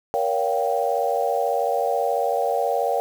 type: chord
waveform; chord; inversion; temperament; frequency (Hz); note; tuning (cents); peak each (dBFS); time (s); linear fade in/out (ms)
sine; G half-diminished seventh; first; just; 470.4 / 564.5 / 705.6 / 784; Bb4 / Db5 / F5 / G5; +16 / +31 / +18 / 0; -25; 0.14-3; 0
effects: 7-bit